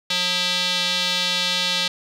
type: tone with band-pass filter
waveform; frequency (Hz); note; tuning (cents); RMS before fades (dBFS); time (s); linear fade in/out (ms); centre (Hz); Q
square; 179.9; F#3; -48; -22; 0.1-1.88; 5; 3800; 2.9
effects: none